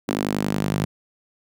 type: tone with high-pass filter sweep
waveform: sawtooth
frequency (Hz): 50.7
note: G#1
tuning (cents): -41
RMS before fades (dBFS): -24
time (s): 0.08-0.85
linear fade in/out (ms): 5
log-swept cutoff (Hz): 260 to 150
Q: 2.1
effects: none